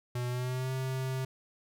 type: tone with pitch glide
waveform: square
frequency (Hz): 123 to 131.07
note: B2 to C3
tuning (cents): -7 to +3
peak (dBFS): -32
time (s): 0.15-1.25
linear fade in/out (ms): 5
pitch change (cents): +110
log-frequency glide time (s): 0.28-0.72
effects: none